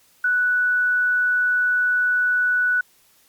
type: tone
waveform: sine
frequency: 1480 Hz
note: F#6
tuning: in tune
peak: -16 dBFS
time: 0.24-2.81 s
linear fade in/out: 5 ms
effects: white hiss -57 dBFS RMS until 3.28 s + MP3 96 kbps